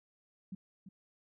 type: tone with echo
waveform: sine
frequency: 190.1 Hz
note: F#3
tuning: 47 cents sharp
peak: -39 dBFS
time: 0.52-0.55 s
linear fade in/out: 5 ms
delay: 340 ms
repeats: 1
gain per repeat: -9 dB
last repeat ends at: 0.89 s
effects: none